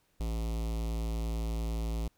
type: tone with notch filter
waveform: square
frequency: 55.7 Hz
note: A1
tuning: 22 cents sharp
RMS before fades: -33 dBFS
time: 0.2-2.08 s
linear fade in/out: 5 ms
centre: 1600 Hz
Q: 1
effects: pink hiss -72 dBFS RMS until 2.17 s